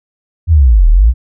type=linear two-way sweep; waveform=sine; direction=down then up; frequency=87.31 to 36.59 to 64.2 Hz; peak=-3 dBFS; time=0.47-1.14 s; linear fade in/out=50 ms; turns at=0.89 s; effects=none